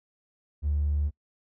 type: tone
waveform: triangle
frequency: 73.42 Hz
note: D2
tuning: in tune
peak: -20 dBFS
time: 0.62-1.11 s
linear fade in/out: 50 ms
effects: noise-tail reverb RT60 0.1 s tail -26 dB re dry + tanh soft clip ceiling -20 dBFS

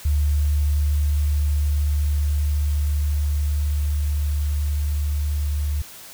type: tone with level ramp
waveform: sine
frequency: 73.42 Hz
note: D2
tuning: in tune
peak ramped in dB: -16 to -20 dBFS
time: 0.05-5.82 s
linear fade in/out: 5 ms
effects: white hiss -41 dBFS RMS until 6.13 s

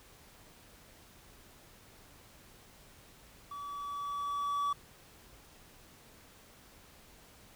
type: tone with level ramp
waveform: triangle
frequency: 1145 Hz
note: D6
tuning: 44 cents flat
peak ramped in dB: -39 to -27 dBFS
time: 3.51-4.73 s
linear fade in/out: 5 ms
effects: pink hiss -58 dBFS RMS until 7.55 s

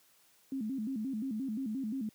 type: tone with vibrato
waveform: sine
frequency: 240.7 Hz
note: B3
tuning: 44 cents flat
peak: -33 dBFS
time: 0.52-2.09 s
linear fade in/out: 2 ms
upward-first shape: square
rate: 5.7 Hz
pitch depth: 190 cents each way
effects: white hiss -66 dBFS RMS until 2.14 s + high-pass 100 Hz 12 dB/octave

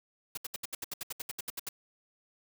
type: noise bursts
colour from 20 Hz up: white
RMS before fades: -37 dBFS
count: 15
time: 0.35-1.69 s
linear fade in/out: 5 ms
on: 24 ms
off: 70 ms
effects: none

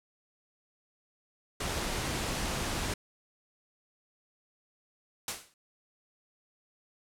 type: noise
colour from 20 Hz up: pink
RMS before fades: -33 dBFS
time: 1.6-2.94 s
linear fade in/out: 5 ms
type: noise with exponential decay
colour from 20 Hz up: white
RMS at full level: -29 dBFS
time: 5.28-5.54 s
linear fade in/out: 2 ms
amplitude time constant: 55 ms
effects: low-pass 10000 Hz 12 dB/octave

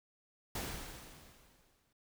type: noise with exponential decay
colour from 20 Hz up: pink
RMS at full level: -38 dBFS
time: 0.55-1.93 s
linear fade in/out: 5 ms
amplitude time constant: 300 ms
effects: none

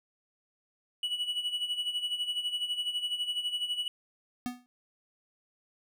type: tone with tremolo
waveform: triangle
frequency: 2942 Hz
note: F#7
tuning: 11 cents flat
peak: -26 dBFS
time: 1.03-3.88 s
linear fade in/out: 2 ms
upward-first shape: sine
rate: 12 Hz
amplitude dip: 70%
type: tone with exponential decay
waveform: square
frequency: 246.9 Hz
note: B3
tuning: in tune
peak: -29 dBFS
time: 4.46-4.66 s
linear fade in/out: 0 ms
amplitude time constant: 43 ms
effects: none

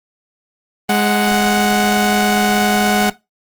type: tone pair together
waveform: sawtooth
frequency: 207.7 / 739.3 Hz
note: G#3 / F#5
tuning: 0 / -2 cents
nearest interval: octave + minor seventh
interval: 2198 cents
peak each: -11 dBFS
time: 0.89-3.1 s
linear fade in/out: 5 ms
effects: noise-tail reverb RT60 0.2 s tail -18 dB re dry + Opus 24 kbps

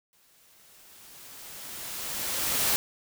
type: noise with exponential growth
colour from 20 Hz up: white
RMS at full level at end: -24 dBFS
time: 0.13-2.76 s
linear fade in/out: 0 ms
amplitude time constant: 570 ms
effects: none

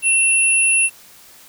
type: tone pair together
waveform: sine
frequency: 2705 / 10226 Hz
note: E7 / D#9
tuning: +44 / +46 cents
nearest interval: octave + major seventh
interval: 2302 cents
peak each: -15 dBFS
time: 0.02-0.9 s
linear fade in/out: 50 ms
effects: white hiss -45 dBFS RMS until 1.48 s

